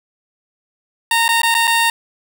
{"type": "tone with dropouts", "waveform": "15% pulse", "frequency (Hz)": 921, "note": "A#5", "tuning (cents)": -21, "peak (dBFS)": -6, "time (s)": [1.11, 1.9], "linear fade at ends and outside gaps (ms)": 2, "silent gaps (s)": [[1.281, 1.289], [1.418, 1.432], [1.543, 1.549], [1.672, 1.676]], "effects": []}